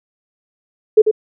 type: tone with echo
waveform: sine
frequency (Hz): 431.6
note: A4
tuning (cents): -33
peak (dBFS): -3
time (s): 0.97-1.02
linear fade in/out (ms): 10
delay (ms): 93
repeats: 1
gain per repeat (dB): -7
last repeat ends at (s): 1.113
effects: none